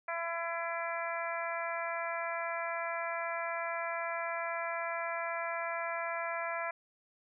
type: harmonic tone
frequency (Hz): 336.1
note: E4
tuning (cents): +34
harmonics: 2 / 3 / 4 / 5 / 6 / 7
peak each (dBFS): -38 / -40 / -41 / -42 / -43 / -43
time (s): 0.08-6.71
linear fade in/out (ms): 5
effects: none